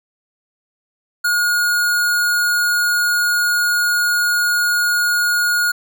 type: tone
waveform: square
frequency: 1438 Hz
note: F#6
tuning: 50 cents flat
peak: -15 dBFS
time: 1.24-5.72 s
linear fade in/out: 10 ms
effects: none